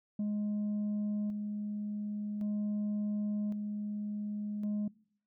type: tone with tremolo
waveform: sine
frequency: 208.4 Hz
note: G#3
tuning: 6 cents sharp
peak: -28 dBFS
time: 0.19-4.88 s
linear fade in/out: 5 ms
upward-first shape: square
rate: 0.45 Hz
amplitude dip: 45%
effects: noise-tail reverb RT60 0.6 s tail -24 dB re dry + tanh soft clip ceiling -30 dBFS